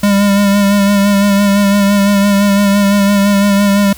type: tone with vibrato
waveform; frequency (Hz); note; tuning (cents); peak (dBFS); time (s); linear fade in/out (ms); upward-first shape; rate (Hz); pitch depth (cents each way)
square; 201; G3; +44; -8; 0.03-3.93; 5; sine; 5.9; 29
effects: added 60 Hz sine -34 dBFS peak until 3.97 s + white hiss -35 dBFS RMS until 3.97 s